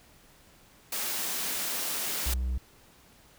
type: high-pass noise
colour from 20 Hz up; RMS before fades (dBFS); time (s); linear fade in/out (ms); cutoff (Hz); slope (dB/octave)
white; -32; 0.92-2.34; 5; 170; 24
type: tone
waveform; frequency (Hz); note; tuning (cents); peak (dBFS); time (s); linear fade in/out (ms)
triangle; 62.9; B1; +32; -25; 2.26-2.58; 5
effects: pink hiss -58 dBFS RMS until 3.38 s

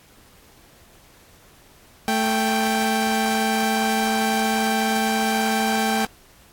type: tone pair together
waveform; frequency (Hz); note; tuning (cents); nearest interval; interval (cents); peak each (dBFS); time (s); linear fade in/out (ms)
sawtooth; 220.3 / 785; A3 / G5; +2 / +2; octave + minor seventh; 2200; -18 / -18; 2.08-6.05; 0
effects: pink hiss -52 dBFS RMS until 6.52 s + AAC 64 kbps

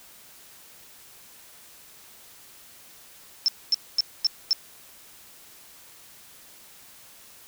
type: tone bursts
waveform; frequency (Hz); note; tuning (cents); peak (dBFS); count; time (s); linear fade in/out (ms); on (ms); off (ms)
sine; 5340; E8; +22; -17; 5; 3.46-4.53; 0; 22; 240
effects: white hiss -50 dBFS RMS until 7.47 s

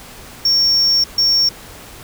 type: tone bursts at uneven times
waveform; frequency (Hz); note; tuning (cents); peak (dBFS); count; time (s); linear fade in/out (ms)
sine; 5500; F8; -27; -8; 2; 0.45-1.04 / 1.18-1.49; 5
effects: tanh soft clip ceiling -10 dBFS + pink hiss -37 dBFS RMS until 2.03 s

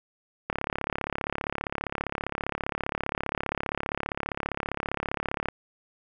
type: click train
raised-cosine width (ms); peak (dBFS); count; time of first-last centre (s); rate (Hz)
0.5; -13; 176; 0.5-5.486; 35.1
effects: none

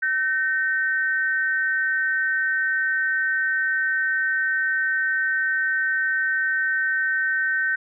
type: tone pair together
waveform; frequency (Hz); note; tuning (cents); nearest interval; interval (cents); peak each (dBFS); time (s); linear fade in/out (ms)
sine; 1533.7 / 1841; G6 / A#6; -38 / -22; minor third; 316; -21 / -25; 0.02-7.76; 10
effects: none

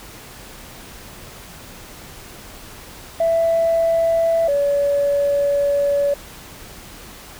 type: tone pair in turn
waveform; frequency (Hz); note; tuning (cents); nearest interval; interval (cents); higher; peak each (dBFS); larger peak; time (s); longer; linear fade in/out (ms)
sine; 663 / 568.8; E5 / C#5; +10 / +45; minor third; 265; first; -13 / -14; first; 3.2-4.48 / 4.48-6.14; second; 5
effects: tanh soft clip ceiling -10 dBFS + pink hiss -39 dBFS RMS until 7.39 s

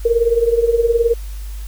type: tone with tremolo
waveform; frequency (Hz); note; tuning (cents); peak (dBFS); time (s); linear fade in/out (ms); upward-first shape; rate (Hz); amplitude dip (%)
sine; 466.2; A#4; 0; -8; 0.05-1.14; 5; triangle; 19; 85
effects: added 50 Hz sine -25 dBFS peak until 1.67 s + white hiss -43 dBFS RMS until 1.67 s

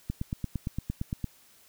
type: click train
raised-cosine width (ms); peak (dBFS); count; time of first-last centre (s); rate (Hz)
5; -18; 11; 0.1-1.243; 8.75
effects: white hiss -59 dBFS RMS until 1.68 s

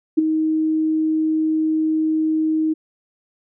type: tone with ADSR envelope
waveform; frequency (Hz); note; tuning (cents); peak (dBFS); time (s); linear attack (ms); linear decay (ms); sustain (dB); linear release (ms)
sine; 314.6; D#4; +19; -8; 0.17-2.74; 16; 13; -8; 16
effects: none

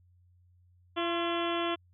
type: harmonic tone with a mistuned harmonic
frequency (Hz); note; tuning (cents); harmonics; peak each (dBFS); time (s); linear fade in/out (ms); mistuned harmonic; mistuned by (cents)
340; F4; -46; 1 / 2 / 3 / 4 / 5 / 6 / 7 / 8 / 9 / 10; -32 / -35 / -36 / -39 / -44 / -45 / -45 / -42 / -41 / -41; 0.96-1.76; 20; 3; +60
effects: added 89 Hz sine -60 dBFS peak until 1.93 s

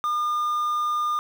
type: tone with quantisation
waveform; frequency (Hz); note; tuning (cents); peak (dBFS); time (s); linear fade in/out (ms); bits
triangle; 1210; D#6; -49; -20; 0.04-1.19; 0; 8
effects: none

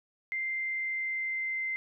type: tone with pitch glide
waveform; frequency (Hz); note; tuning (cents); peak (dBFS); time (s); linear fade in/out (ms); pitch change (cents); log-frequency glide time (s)
sine; 2091 to 2077; C7 to C7; -2 to -13; -30; 0.32-1.76; 0; -11; 0.46-1.64
effects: none

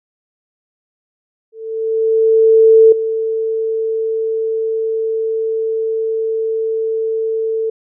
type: tone with ADSR envelope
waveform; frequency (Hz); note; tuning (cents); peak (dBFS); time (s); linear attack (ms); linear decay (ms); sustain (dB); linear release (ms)
sine; 445.2; A4; +20; -3; 1.52-7.7; 1400; 5; -12; 6
effects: none

